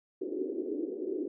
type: band-pass noise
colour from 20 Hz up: white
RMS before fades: -35 dBFS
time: 0.21-1.28 s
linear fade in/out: 5 ms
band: 300 to 410 Hz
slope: 48 dB/octave
effects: none